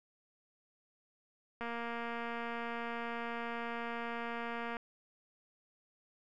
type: click train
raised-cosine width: 0.5 ms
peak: -26 dBFS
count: 740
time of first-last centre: 1.61-4.768 s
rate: 234 Hz
effects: none